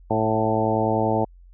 harmonic tone with a mistuned harmonic, 110.3 Hz, A2, 5 cents sharp, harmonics 1 / 2 / 3 / 4 / 5 / 6 / 7 / 8, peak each -27 / -27 / -27 / -27 / -27 / -27 / -27 / -27 dBFS, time 0.1-1.25 s, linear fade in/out 10 ms, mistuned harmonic 7, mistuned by -20 cents, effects added 44 Hz sine -45 dBFS peak until 1.53 s

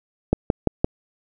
click train, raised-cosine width 2 ms, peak -3 dBFS, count 4, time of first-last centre 0.33-0.845 s, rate 5.83 Hz, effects none

